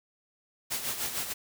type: noise with tremolo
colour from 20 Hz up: white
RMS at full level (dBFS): -31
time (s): 0.7-1.34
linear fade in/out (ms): 20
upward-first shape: sine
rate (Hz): 6.6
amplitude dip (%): 60
effects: none